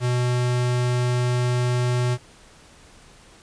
square tone, 123.47 Hz, B2, in tune, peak -20 dBFS, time 0-2.18 s, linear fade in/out 50 ms, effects pink hiss -50 dBFS RMS until 3.42 s + resampled to 22050 Hz

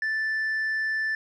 sine tone with tanh clipping, 1760 Hz, A6, in tune, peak -25 dBFS, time 0.02-1.15 s, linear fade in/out 2 ms, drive 2 dB, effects none

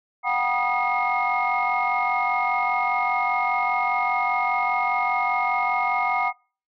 sine tone cluster, 727 / 772 / 966 / 1233 / 2154 Hz, F#5 / G5 / B5 / D#6 / C7, -31 / -27 / -39 / -16 / +50 cents, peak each -26 dBFS, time 0.23-6.33 s, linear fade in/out 50 ms, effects noise-tail reverb RT60 0.4 s tail -26 dB re dry + tanh soft clip ceiling -12 dBFS

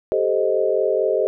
sine chord, A half-diminished seventh, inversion third, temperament equal with one note detuned, 392 / 436.5 / 523.3 / 622.3 Hz, G4 / A4 / C5 / Eb5, 0 / -14 / 0 / 0 cents, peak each -22 dBFS, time 0.12-1.27 s, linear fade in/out 0 ms, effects none

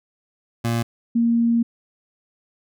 25% pulse / sine tone pair in turn, 116.54 / 233.1 Hz, A#2 / A#3, 0 / 0 cents, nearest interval octave, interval 1200 cents, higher second, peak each -16 / -15 dBFS, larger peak second, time 0.64-0.83 / 1.15-1.63 s, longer second, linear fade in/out 10 ms, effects none

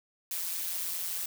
blue noise with amplitude modulation, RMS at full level -31 dBFS, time 0.31-1.26 s, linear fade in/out 2 ms, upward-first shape sine, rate 175 Hz, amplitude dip 75%, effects none

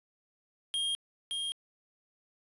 square tone with echo, 3229 Hz, G#7, 49 cents flat, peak -30 dBFS, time 0.74-0.95 s, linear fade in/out 0 ms, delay 570 ms, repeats 1, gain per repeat -3 dB, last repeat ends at 1.52 s, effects resampled to 24000 Hz + 10-bit

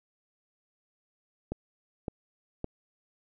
click train, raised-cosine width 2 ms, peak -19 dBFS, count 3, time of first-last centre 1.52-2.644 s, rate 1.78 Hz, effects none

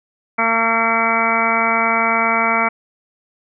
harmonic tone, 227.6 Hz, A#3, 41 cents flat, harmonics 1 / 2 / 3 / 4 / 5 / 6 / 7 / 8 / 9 / 10, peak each -25 / -28 / -22 / -22 / -23 / -20 / -32 / -31 / -23 / -20 dBFS, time 0.38-2.69 s, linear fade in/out 10 ms, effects none

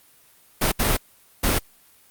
pink noise bursts at uneven times, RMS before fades -20 dBFS, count 3, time 0.61-0.72 / 0.79-0.97 / 1.43-1.59 s, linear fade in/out 10 ms, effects white hiss -55 dBFS RMS until 2.1 s + Opus 32 kbps

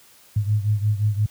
sine beating tone pair, 103.8 / 109.5 Hz, G#2 / A2, 0 / -8 cents, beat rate 5.7 Hz, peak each -19 / -23 dBFS, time 0.36-1.26 s, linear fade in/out 5 ms, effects white hiss -52 dBFS RMS until 1.3 s + high-pass 60 Hz 12 dB/octave

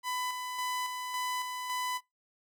sawtooth tone with tremolo, 1000 Hz, B5, 21 cents sharp, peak -28 dBFS, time 0.03-2.01 s, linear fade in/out 50 ms, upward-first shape square, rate 1.8 Hz, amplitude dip 40%, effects noise-tail reverb RT60 0.2 s tail -25 dB re dry

